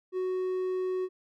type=tone; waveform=triangle; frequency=370.4 Hz; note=F#4; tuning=2 cents sharp; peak=-26 dBFS; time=0.12-1.09 s; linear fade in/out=50 ms; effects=none